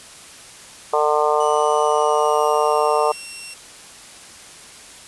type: harmonic tone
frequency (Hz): 150.4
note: D3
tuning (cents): +42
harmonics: 3 / 4 / 5 / 6 / 7 / 8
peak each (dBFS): -20 / -21 / -22 / -23 / -23 / -24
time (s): 0.93-3.12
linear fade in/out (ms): 5
type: tone with pitch glide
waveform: 15% pulse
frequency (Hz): 2960 to 2730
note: F#7 to F7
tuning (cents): 0 to -40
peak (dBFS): -26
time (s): 1.4-3.54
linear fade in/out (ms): 5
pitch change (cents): -140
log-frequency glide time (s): 1.81-3.03
effects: white hiss -41 dBFS RMS until 5.07 s + resampled to 24000 Hz